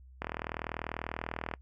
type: click train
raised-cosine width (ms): 0.5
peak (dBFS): -19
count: 54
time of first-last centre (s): 0.22-1.538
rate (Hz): 40.2
effects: noise-tail reverb RT60 0.1 s tail -24 dB re dry + added 64 Hz sine -51 dBFS peak until 1.61 s

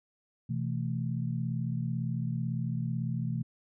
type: tone cluster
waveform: sine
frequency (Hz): 126.3 / 164.3 / 220.4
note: B2 / E3 / A3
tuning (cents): +39 / -5 / +3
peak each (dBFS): -32 / -34 / -37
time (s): 0.49-3.43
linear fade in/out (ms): 10
effects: none

